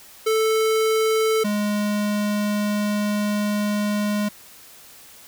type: tone pair in turn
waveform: square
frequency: 440 / 207.7 Hz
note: A4 / G#3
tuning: 0 / 0 cents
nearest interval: octave + minor second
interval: 1300 cents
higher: first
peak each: -18 / -21 dBFS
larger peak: first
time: 0.26-1.44 / 1.44-4.29 s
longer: second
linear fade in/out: 10 ms
effects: white hiss -46 dBFS RMS until 5.27 s